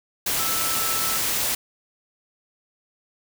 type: tone in noise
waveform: sine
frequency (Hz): 1318.5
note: E6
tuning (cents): 0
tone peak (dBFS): -31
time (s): 0.39-1.18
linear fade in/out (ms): 5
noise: white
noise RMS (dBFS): -24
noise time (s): 0.26-1.55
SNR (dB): -10
effects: none